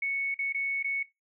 sine tone with dropouts, 2214 Hz, C#7, 3 cents flat, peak -27 dBFS, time 0.02-1.03 s, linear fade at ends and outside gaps 5 ms, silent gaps 0.344-0.389 / 0.526-0.545 / 0.828-0.843 s, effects noise-tail reverb RT60 0.2 s tail -19 dB re dry

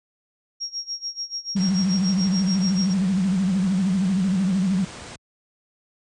sine tone with tremolo, 5588 Hz, F8, in tune, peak -25 dBFS, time 0.6-2.94 s, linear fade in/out 20 ms, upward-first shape sine, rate 6.9 Hz, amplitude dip 90%
sine tone with vibrato, 188.9 Hz, F#3, 36 cents sharp, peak -18 dBFS, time 1.55-4.85 s, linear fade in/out 10 ms, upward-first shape sine, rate 13 Hz, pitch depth 110 cents each way
pink low-pass noise, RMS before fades -38 dBFS, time 1.56-5.16 s, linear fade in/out 5 ms, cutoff 9200 Hz, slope 96 dB/octave
effects high-pass 60 Hz 12 dB/octave

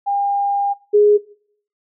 sine tone pair in turn, 804 / 415.7 Hz, G5 / G#4, +44 / +2 cents, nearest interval major seventh, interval 1142 cents, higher first, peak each -16 / -8 dBFS, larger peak second, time 0.06-0.74 / 0.93-1.18 s, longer first, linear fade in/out 20 ms, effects noise-tail reverb RT60 0.6 s tail -21 dB re dry

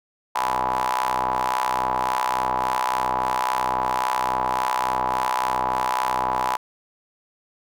sawtooth ring-modulated tone, 63.6 Hz, C2, 48 cents flat, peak -14 dBFS, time 0.35-6.57 s, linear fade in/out 10 ms, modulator 923 Hz, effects none

